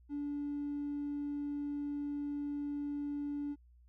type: tone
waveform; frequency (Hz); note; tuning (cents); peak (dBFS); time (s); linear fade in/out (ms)
triangle; 288.8; D4; -29; -32; 0.09-3.56; 50
effects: tanh soft clip ceiling -32 dBFS + added 60 Hz sine -59 dBFS peak until 3.88 s